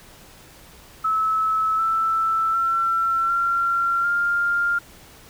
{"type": "tone with pitch steps", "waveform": "sine", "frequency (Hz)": [1300, 1324.3, 1349, 1374.1, 1399.8], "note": ["E6", "E6", "E6", "F6", "F6"], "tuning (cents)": [-24, 8, 40, -29, 4], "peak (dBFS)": -18, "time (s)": [1.04, 4.79], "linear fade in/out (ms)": 10, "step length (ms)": 750, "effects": ["pink hiss -47 dBFS RMS until 5.29 s"]}